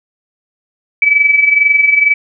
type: tone with amplitude modulation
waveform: sine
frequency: 2296 Hz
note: D7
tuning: 40 cents flat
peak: -4 dBFS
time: 1.02-2.14 s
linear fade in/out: 2 ms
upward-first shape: sine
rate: 22.1 Hz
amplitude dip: 65%
effects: none